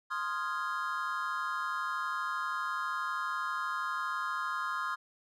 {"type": "chord", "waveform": "triangle", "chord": "F minor seventh", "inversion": "second", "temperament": "equal", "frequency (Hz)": [1046.5, 1244.5, 1396.9, 1661.2], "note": ["C6", "Eb6", "F6", "Ab6"], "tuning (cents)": [0, 0, 0, 0], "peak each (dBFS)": [-35, -35, -36, -39], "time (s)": [0.1, 4.96], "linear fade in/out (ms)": 20, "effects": []}